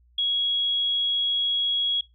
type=tone; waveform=sine; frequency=3322 Hz; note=G#7; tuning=in tune; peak=-21 dBFS; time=0.18-2.01 s; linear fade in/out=5 ms; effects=noise-tail reverb RT60 0.2 s tail -20 dB re dry + added 60 Hz sine -56 dBFS peak until 2.14 s